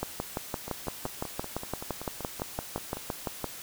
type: two click trains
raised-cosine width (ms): 1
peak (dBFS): -23 / -16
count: 13 / 21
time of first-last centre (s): 0.68-2.97 / 0.03-3.443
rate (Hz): 5.24 / 5.86
effects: white hiss -43 dBFS RMS until 3.62 s